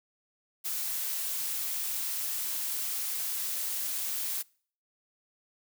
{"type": "noise", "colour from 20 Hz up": "blue", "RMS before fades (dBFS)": -33, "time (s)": [0.64, 4.43], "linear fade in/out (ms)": 20, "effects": ["noise-tail reverb RT60 0.5 s tail -25 dB re dry"]}